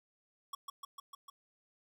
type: tone with echo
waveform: square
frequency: 1115 Hz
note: C#6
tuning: 10 cents sharp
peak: -39 dBFS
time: 0.53-0.55 s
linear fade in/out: 5 ms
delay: 150 ms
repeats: 5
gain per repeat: -2 dB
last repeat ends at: 1.3 s
effects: 13-bit